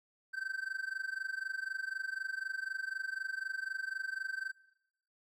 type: tone with amplitude modulation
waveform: triangle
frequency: 1550 Hz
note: G6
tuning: 20 cents flat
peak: -31 dBFS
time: 0.33-4.52 s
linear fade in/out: 20 ms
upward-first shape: sine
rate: 24 Hz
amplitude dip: 90%
effects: noise-tail reverb RT60 0.8 s tail -18 dB re dry